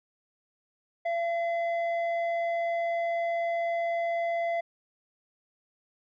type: tone with low-pass filter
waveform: square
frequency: 679 Hz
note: F5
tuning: 49 cents flat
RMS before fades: -29 dBFS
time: 1.05-4.61 s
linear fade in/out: 10 ms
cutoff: 1500 Hz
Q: 4.5
effects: none